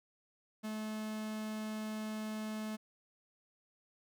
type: tone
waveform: 45% pulse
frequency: 216.1 Hz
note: A3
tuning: 31 cents flat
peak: -38 dBFS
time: 0.63-2.77 s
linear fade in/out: 20 ms
effects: none